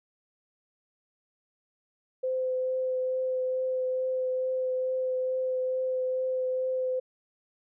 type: tone with vibrato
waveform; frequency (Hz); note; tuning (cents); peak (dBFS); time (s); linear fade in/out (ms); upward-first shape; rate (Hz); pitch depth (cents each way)
sine; 514; C5; -31; -26; 2.23-7; 10; triangle; 2.3; 11
effects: none